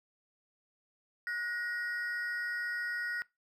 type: ring-modulated tone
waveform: triangle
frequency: 1671 Hz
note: G#6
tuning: 10 cents sharp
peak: -29 dBFS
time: 1.27-3.22 s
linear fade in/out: 0 ms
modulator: 217 Hz
effects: noise-tail reverb RT60 0.2 s tail -20 dB re dry